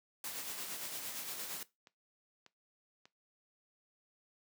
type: noise with tremolo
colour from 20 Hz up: white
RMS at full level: -41 dBFS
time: 0.24-1.63 s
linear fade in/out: 2 ms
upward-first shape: sine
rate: 8.7 Hz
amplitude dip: 40%
type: click train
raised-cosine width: 0.2 ms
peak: -39 dBFS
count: 4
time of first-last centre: 1.28-3.055 s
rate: 1.69 Hz
effects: noise-tail reverb RT60 0.2 s tail -18 dB re dry + high-pass 150 Hz 12 dB/octave